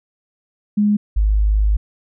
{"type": "tone pair in turn", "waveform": "sine", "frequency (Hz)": [207.7, 51.92], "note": ["G#3", "G#1"], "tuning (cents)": [0, 0], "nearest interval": "2 octaves", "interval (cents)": 2400, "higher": "first", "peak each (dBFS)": -12, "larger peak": "neither", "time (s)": [[0.77, 0.97], [1.16, 1.77]], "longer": "second", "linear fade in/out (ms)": 10, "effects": []}